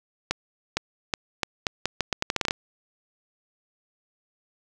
accelerating click train, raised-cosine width 0.2 ms, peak -6 dBFS, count 15, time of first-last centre 0.31-2.509 s, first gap 460 ms, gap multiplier 0.8, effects none

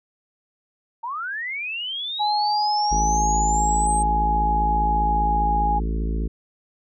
sine linear sweep, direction up, 888 to 8490 Hz, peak -26 dBFS, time 1.03-4.03 s, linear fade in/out 10 ms
sine tone with pitch glide, 837 to 828.8 Hz, G#5 to G#5, +13 to -4 cents, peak -19 dBFS, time 2.19-5.8 s, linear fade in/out 20 ms, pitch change -17 cents, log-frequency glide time 4.93-5.51 s
harmonic tone, 55 Hz, A1, in tune, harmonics 1 / 3 / 4 / 5 / 6 / 7 / 8, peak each -22 / -32 / -34 / -36 / -38 / -39 / -40 dBFS, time 2.91-6.28 s, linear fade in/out 10 ms
effects none

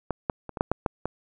clicks, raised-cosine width 1 ms, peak -12 / -10 / -22 / -19 / -7 / -8 / -9 / -13 dBFS, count 8, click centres 0.107 / 0.298 / 0.493 / 0.572 / 0.609 / 0.716 / 0.862 / 1.056 s, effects none

